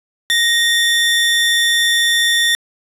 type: tone pair together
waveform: 45% pulse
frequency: 1864.7 / 3538 Hz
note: A#6 / A7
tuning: 0 / +9 cents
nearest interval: major seventh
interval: 1109 cents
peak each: -15 dBFS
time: 0.3-2.55 s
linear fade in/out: 0 ms
effects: resampled to 32000 Hz + 8-bit